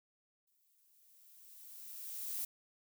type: noise with exponential growth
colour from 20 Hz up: violet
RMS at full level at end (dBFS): -38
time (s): 0.47-2.45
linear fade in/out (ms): 5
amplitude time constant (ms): 430
effects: none